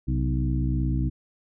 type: harmonic tone with a mistuned harmonic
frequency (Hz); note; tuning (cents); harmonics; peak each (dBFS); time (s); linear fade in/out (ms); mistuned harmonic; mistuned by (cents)
62.9; B1; +32; 1 / 2 / 3 / 4 / 5; -25 / -26 / -34 / -32 / -33; 0.07-1.1; 20; 2; +88
effects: none